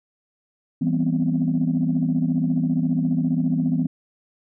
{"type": "chord", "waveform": "sine", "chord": "C major seventh", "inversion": "first", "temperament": "equal", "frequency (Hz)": [164.81, 196, 246.9, 261.6], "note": ["E3", "G3", "B3", "C4"], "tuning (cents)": [0, 0, 0, 0], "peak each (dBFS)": [-22, -28, -22, -24], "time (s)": [0.81, 3.87], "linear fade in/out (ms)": 10, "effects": ["tanh soft clip ceiling -11 dBFS"]}